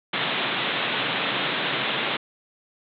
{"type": "band-pass noise", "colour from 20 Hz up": "white", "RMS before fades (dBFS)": -26, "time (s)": [0.13, 2.17], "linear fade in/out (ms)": 5, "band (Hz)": [120, 3800], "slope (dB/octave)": 96, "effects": []}